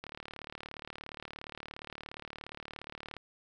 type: click train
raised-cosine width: 0.3 ms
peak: -26 dBFS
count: 117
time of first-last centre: 0.04-3.167 s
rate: 37.1 Hz
effects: none